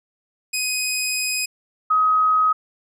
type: tone pair in turn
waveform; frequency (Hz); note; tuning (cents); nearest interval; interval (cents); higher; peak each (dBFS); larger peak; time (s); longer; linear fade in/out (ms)
15% pulse / sine; 2508 / 1263.8; D#7 / D#6; +13 / +27; octave; 1186; first; -14; neither; 0.53-1.46 / 1.9-2.53; first; 10
effects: none